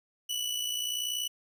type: tone with amplitude modulation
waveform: sawtooth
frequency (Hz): 2960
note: F#7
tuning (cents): 0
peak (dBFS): -25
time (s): 0.29-1.28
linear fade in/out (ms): 10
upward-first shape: sine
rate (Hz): 60.5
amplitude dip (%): 55
effects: none